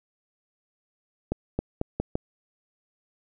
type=accelerating click train; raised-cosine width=2 ms; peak=-12 dBFS; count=5; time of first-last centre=1.32-2.154 s; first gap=270 ms; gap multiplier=0.83; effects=none